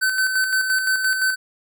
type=tone with tremolo; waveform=square; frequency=1527 Hz; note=G6; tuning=46 cents flat; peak=-17 dBFS; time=0.01-1.36 s; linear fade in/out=20 ms; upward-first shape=square; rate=5.8 Hz; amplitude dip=45%; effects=none